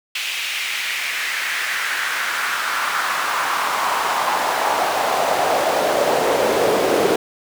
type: noise with high-pass filter sweep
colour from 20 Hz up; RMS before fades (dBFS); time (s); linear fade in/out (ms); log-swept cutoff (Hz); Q
brown; -20; 0.15-7.16; 5; 2700 to 420; 2.5
effects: none